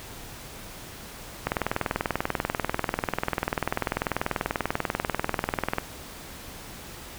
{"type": "click train", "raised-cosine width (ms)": 0.5, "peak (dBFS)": -9, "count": 89, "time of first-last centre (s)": [1.47, 5.784], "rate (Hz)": 20.4, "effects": ["pink hiss -42 dBFS RMS until 7.18 s"]}